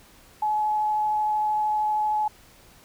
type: tone with vibrato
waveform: sine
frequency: 851 Hz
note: G#5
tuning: 42 cents sharp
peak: -21 dBFS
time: 0.42-2.28 s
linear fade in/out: 5 ms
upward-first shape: triangle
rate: 13 Hz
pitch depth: 9 cents each way
effects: pink hiss -53 dBFS RMS until 2.84 s

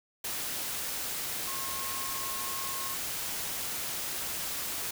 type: tone in noise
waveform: sine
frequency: 1079 Hz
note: C#6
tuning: 47 cents flat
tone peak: -40 dBFS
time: 1.47-2.95 s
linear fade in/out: 5 ms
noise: white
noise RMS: -35 dBFS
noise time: 0.24-4.91 s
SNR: -8 dB
effects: none

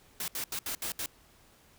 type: noise bursts at uneven times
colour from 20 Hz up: white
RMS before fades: -35 dBFS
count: 6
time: 0.2-0.28 / 0.35-0.44 / 0.52-0.59 / 0.66-0.75 / 0.82-0.92 / 0.99-1.06 s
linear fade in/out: 2 ms
effects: pink hiss -61 dBFS RMS until 1.78 s

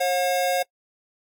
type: tone pair together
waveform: square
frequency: 540.1 / 721 Hz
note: C#5 / F#5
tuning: -45 / -45 cents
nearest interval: perfect fourth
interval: 500 cents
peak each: -24 dBFS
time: 0-0.63 s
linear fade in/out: 10 ms
effects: noise-tail reverb RT60 0.1 s tail -26 dB re dry + AAC 64 kbps

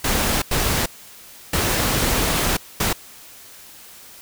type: noise bursts at uneven times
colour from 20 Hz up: pink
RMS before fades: -20 dBFS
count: 4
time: 0.04-0.42 / 0.51-0.86 / 1.53-2.57 / 2.8-2.93 s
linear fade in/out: 5 ms
effects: white hiss -43 dBFS RMS until 4.21 s

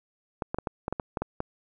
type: clicks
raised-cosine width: 1 ms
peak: -15 dBFS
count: 10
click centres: 0.422 / 0.545 / 0.586 / 0.672 / 0.881 / 0.926 / 0.998 / 1.172 / 1.22 / 1.404 s
effects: none

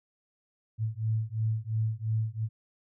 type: beating tone pair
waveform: sine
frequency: 109 / 111.9 Hz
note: A2 / A2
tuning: -16 / +30 cents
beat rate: 2.9 Hz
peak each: -30 dBFS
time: 0.78-2.49 s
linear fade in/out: 50 ms
effects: none

